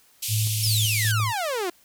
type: band-pass noise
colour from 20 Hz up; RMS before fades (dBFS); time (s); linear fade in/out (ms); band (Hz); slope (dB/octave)
white; -29; 0.22-1.12; 10; 2500 to 14000; 48
type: tone with tremolo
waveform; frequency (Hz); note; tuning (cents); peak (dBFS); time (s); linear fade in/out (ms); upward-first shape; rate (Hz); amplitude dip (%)
sine; 108.2; A2; -29; -21; 0.28-1.33; 50; square; 2.6; 35
type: exponential sweep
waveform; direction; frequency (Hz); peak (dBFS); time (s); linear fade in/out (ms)
sawtooth; down; 5530 to 336.2; -21; 0.63-1.7; 5
type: click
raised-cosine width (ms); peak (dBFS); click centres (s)
1; -27; 1.201
effects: white hiss -58 dBFS RMS until 1.84 s